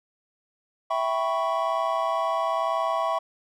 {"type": "chord", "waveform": "triangle", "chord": "C# half-diminished seventh", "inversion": "first", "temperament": "equal with one note detuned", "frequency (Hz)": [659.3, 781.3, 987.8, 1108.7], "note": ["E5", "G5", "B5", "C#6"], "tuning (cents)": [0, -6, 0, 0], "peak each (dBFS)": [-25, -29, -28, -26], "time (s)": [0.9, 3.19], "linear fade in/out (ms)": 10, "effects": []}